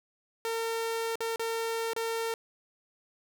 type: tone with dropouts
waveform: sawtooth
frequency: 455.2 Hz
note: A#4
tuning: 41 cents flat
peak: -26 dBFS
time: 0.45-2.34 s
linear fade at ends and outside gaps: 1 ms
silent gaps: 1.156-1.205 / 1.36-1.395 / 1.934-1.963 s
effects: none